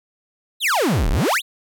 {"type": "exponential two-way sweep", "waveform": "45% pulse", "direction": "down then up", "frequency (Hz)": [4186, 30.34, 4186], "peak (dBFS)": -16, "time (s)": [0.6, 1.42], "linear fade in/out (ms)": 50, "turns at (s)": 1.1, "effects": []}